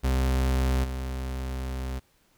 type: tone with level steps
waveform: 40% pulse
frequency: 64.9 Hz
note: C2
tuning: 13 cents flat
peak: -21 / -29 dBFS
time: 0.03-2 s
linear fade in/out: 20 ms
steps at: 0.83 s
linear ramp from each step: 20 ms
effects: pink hiss -65 dBFS RMS until 2.37 s